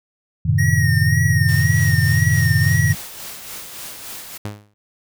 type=chord; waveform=sine; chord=F# diminished seventh; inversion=none; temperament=equal; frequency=92.5 / 110 / 130.81 / 155.56 Hz; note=F#2 / A2 / C3 / Eb3; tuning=0 / 0 / 0 / 0 cents; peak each=-19 dBFS; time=0.45-2.95 s; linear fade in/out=10 ms
type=tone with vibrato; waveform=square; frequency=1867 Hz; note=A#6; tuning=2 cents sharp; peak=-21 dBFS; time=0.58-2.93 s; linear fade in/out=10 ms; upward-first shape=sine; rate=1.9 Hz; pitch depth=51 cents each way
type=noise with tremolo; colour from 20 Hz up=white; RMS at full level=-32 dBFS; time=1.48-4.38 s; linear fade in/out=10 ms; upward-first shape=sine; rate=3.5 Hz; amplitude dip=40%
type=tone with exponential decay; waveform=sawtooth; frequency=103.83 Hz; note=G#2; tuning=in tune; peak=-19 dBFS; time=4.45-4.74 s; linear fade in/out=0 ms; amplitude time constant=61 ms
effects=none